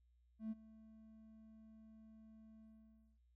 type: tone with ADSR envelope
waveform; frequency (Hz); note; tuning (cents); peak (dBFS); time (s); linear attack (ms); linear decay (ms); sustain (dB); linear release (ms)
triangle; 220; A3; 0; -36; 0.39-3.19; 120; 29; -21; 570
effects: tanh soft clip ceiling -36 dBFS + added 60 Hz sine -70 dBFS peak until 3.35 s